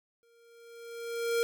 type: tone with exponential growth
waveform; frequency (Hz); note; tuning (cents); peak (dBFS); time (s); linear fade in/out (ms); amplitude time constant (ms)
square; 466.2; A#4; 0; -25; 0.23-1.43; 0; 260
effects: none